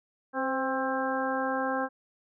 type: harmonic tone with a mistuned harmonic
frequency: 265.2 Hz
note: C4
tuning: 23 cents sharp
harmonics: 1 / 2 / 3 / 4 / 5 / 6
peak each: -33 / -32 / -33 / -35 / -37 / -35 dBFS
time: 0.33-1.89 s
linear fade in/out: 50 ms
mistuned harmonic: 2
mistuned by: -29 cents
effects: none